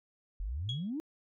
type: exponential sweep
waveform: sine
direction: up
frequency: 41.2 to 329.6 Hz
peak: -33 dBFS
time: 0.4-1 s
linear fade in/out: 0 ms
type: tone with exponential decay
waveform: sine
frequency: 3322 Hz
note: G#7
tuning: in tune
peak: -31 dBFS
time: 0.69-0.9 s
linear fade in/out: 2 ms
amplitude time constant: 45 ms
effects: tanh soft clip ceiling -26 dBFS